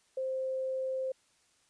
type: tone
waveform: sine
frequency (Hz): 524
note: C5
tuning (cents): +2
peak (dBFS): -31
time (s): 0.17-1.12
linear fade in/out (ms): 5
effects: white hiss -69 dBFS RMS until 1.69 s + resampled to 22050 Hz